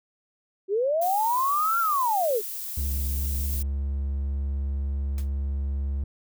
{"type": "linear two-way sweep", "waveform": "sine", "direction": "up then down", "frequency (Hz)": [370, 1396.9, 384.5], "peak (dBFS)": -21, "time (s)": [0.68, 2.42], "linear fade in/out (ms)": 50, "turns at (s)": 1.79}
{"type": "noise", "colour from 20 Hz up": "violet", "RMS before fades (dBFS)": -34, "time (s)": [1.01, 3.63], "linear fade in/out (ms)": 10}
{"type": "tone", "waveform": "triangle", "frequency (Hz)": 69.3, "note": "C#2", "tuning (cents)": 0, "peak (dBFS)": -23, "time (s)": [2.77, 6.04], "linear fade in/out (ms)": 5}
{"type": "noise with exponential decay", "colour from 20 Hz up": "white", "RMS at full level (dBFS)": -40, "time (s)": [5.18, 5.3], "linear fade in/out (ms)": 1, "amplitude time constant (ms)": 25}
{"effects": []}